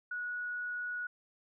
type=tone; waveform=sine; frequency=1462 Hz; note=F#6; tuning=21 cents flat; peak=-35 dBFS; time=0.11-1.07 s; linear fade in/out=5 ms; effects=none